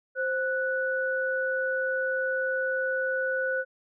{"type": "tone pair together", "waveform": "sine", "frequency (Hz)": [523.3, 1480], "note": ["C5", "F#6"], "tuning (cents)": [0, 0], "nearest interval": "octave + tritone", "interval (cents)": 1800, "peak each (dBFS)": -28, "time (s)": [0.15, 3.65], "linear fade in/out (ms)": 50, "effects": []}